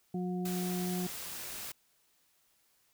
harmonic tone, 180.5 Hz, F#3, 43 cents flat, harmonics 1 / 2 / 4, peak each -33 / -39 / -45 dBFS, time 0.14-1.07 s, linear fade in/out 5 ms
white noise, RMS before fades -42 dBFS, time 0.45-1.72 s, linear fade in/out 5 ms
effects white hiss -71 dBFS RMS until 2.93 s

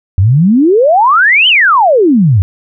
sine exponential two-way sweep, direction up then down, 87.31 to 3129 to 87.31 Hz, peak -4 dBFS, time 0.18-2.42 s, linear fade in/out 0 ms, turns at 1.48 s, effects none

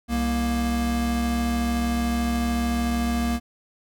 square tone pair together, 65.41 / 235.3 Hz, C2 / A#3, 0 / +16 cents, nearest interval octave + minor seventh, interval 2216 cents, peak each -27 / -24 dBFS, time 0.08-3.4 s, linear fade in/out 50 ms, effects none

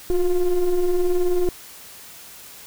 triangle ring-modulated tone, 174.6 Hz, F3, in tune, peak -11 dBFS, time 0.1-1.49 s, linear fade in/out 2 ms, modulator 184 Hz, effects white hiss -42 dBFS RMS until 2.66 s

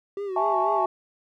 triangle tone with vibrato, 387.7 Hz, G4, 19 cents flat, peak -26 dBFS, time 0.17-0.86 s, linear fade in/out 2 ms, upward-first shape sine, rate 4.1 Hz, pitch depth 86 cents each way
sine chord, A major seventh, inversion second, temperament equal, 659.3 / 830.6 / 880 / 1108.7 Hz, E5 / G#5 / A5 / C#6, 0 / 0 / 0 / 0 cents, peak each -26 dBFS, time 0.36-0.86 s, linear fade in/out 5 ms
effects tanh soft clip ceiling -8 dBFS

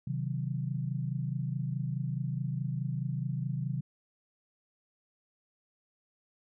sine chord, C diminished, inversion none, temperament equal, 130.81 / 155.56 / 185 Hz, C3 / Eb3 / Gb3, 0 / 0 / 0 cents, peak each -33 / -35 / -39 dBFS, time 0.07-3.81 s, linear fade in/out 5 ms, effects none

